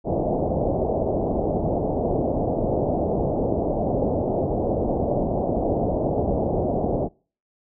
white low-pass noise, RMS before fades -23 dBFS, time 0.04-7.09 s, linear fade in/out 50 ms, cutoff 720 Hz, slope 48 dB/octave, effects noise-tail reverb RT60 0.4 s tail -26 dB re dry

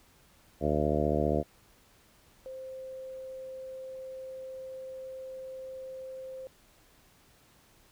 harmonic tone, 75 Hz, D2, 37 cents sharp, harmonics 1 / 2 / 3 / 4 / 5 / 6 / 7 / 8 / 9, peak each -34 / -34 / -34 / -34 / -34 / -34 / -34 / -34 / -34 dBFS, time 0.6-1.44 s, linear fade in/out 50 ms
sine tone, 523.3 Hz, C5, in tune, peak -39 dBFS, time 2.46-6.47 s, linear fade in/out 0 ms
effects pink hiss -62 dBFS RMS until 7.91 s

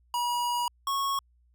square tone pair in turn, 964 / 1101 Hz, B5 / C#6, -42 / -12 cents, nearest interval major second, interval 230 cents, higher second, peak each -27 dBFS, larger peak neither, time 0.14-0.68 / 0.87-1.19 s, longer first, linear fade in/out 2 ms, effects added 60 Hz sine -61 dBFS peak until 1.54 s

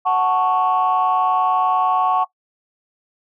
sine chord, F# minor, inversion none, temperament equal, 740 / 880 / 1108.7 Hz, F#5 / A5 / C#6, 0 / 0 / 0 cents, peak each -17 / -21 / -17 dBFS, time 0.05-2.25 s, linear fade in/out 20 ms, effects noise-tail reverb RT60 0.1 s tail -19 dB re dry + tanh soft clip ceiling -8 dBFS

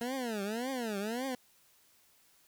20% pulse tone with vibrato, 230.2 Hz, A#3, 22 cents flat, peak -29 dBFS, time 0.01-1.35 s, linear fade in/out 2 ms, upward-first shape triangle, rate 1.8 Hz, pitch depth 300 cents each way, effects white hiss -66 dBFS RMS until 2.47 s

